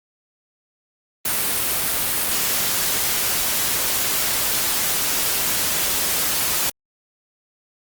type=noise; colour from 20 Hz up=white; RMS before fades=-21 dBFS; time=1.25-6.7 s; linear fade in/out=5 ms; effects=Opus 32 kbps